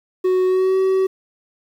triangle tone with pitch glide, 370 to 380 Hz, F#4 to F#4, 0 to +46 cents, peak -12 dBFS, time 0.24-1.07 s, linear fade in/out 10 ms, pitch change +46 cents, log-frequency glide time 0.46-0.77 s, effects 8-bit

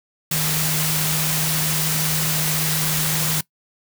sine tone in noise, 155.56 Hz, D#3, in tune, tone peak -24 dBFS, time 0.31-3.41 s, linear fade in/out 5 ms, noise white, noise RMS -22 dBFS, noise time 0.31-3.41 s, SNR -5 dB, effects noise-tail reverb RT60 0.1 s tail -21 dB re dry

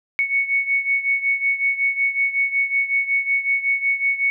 sine beating tone pair, 2217 / 2222.4 Hz, C#7 / C#7, 0 / +4 cents, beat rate 5.4 Hz, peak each -19 / -23 dBFS, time 0.19-4.3 s, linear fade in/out 0 ms, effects none

